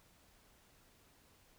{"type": "silence", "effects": ["pink hiss -67 dBFS RMS until 1.58 s"]}